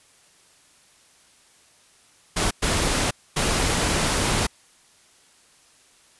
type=noise bursts at uneven times; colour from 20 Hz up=pink; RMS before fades=-22 dBFS; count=3; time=2.36-2.51 / 2.62-3.11 / 3.36-4.47 s; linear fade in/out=10 ms; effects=white hiss -56 dBFS RMS until 6.19 s + resampled to 24000 Hz